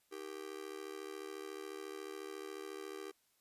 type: tone with amplitude modulation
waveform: 45% pulse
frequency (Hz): 392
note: G4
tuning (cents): 0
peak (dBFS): -40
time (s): 0.11-3.12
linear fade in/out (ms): 20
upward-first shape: sine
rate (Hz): 74.1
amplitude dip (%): 100
effects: white hiss -75 dBFS RMS until 3.4 s + resampled to 32000 Hz